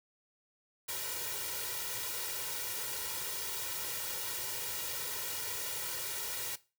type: noise with comb filter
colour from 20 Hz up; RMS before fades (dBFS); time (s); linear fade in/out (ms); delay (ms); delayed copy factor
white; -38; 0.88-6.56; 10; 2.1; +0.9
effects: noise-tail reverb RT60 0.3 s tail -18 dB re dry + high-pass 80 Hz 12 dB/octave